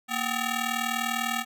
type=ring-modulated tone; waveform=10% pulse; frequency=508 Hz; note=B4; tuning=49 cents sharp; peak=-15 dBFS; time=0.08-1.45 s; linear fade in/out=50 ms; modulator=274 Hz; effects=none